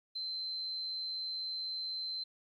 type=tone; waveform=sine; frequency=4092 Hz; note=C8; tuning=39 cents flat; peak=-36 dBFS; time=0.15-2.24 s; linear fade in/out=10 ms; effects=12-bit